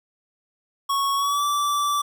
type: tone with pitch glide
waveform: square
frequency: 1107 to 1162.7 Hz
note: C#6 to D6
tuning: -3 to -18 cents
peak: -21 dBFS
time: 0.89-2.02 s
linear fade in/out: 10 ms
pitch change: +85 cents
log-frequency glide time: 1.15-1.44 s
effects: none